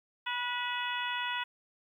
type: harmonic tone with a mistuned harmonic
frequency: 488 Hz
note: B4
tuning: 21 cents flat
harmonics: 2 / 3 / 4 / 5 / 6 / 7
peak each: -36 / -38 / -39 / -40 / -41 / -41 dBFS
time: 0.26-1.44 s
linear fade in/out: 10 ms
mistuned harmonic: 5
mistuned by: +68 cents
effects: 11-bit